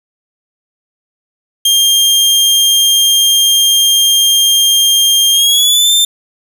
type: tone with pitch glide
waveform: sawtooth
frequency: 3204 to 3576 Hz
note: G7 to A7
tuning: +37 to +27 cents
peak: -4 dBFS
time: 1.65-6.05 s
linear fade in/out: 5 ms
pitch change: +190 cents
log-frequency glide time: 5.32-5.92 s
effects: none